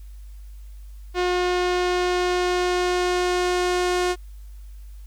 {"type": "tone with low-pass filter sweep", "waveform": "sawtooth", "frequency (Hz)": 359.3, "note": "F4", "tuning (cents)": 49, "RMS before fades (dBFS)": -22, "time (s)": [1.14, 4.16], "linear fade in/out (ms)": 50, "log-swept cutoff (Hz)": [4500, 8300], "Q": 0.84, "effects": ["added 50 Hz sine -37 dBFS peak until 5.06 s", "white hiss -60 dBFS RMS until 5.06 s"]}